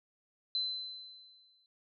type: tone with exponential decay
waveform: sine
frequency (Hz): 4050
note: B7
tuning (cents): +43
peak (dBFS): -29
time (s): 0.55-1.66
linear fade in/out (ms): 1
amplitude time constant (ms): 240
effects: none